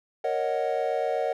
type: chord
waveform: triangle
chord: D# minor seventh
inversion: second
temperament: equal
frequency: 466.2 / 554.4 / 622.3 / 740 Hz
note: A#4 / C#5 / D#5 / F#5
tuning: 0 / 0 / 0 / 0 cents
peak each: -28 dBFS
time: 0.24-1.33 s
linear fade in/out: 5 ms
effects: none